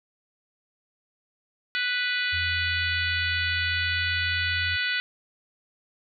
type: harmonic tone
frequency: 493.9 Hz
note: B4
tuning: in tune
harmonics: 3 / 4 / 5 / 6 / 7 / 8 / 9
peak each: -28 / -30 / -32 / -34 / -35 / -36 / -37 dBFS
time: 1.75-5 s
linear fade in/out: 0 ms
type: tone with pitch glide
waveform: sine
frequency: 86 to 87.4 Hz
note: F2 to F2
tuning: -26 to +2 cents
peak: -32 dBFS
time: 2.32-4.77 s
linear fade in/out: 20 ms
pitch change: +28 cents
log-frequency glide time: 3.58-4.26 s
effects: none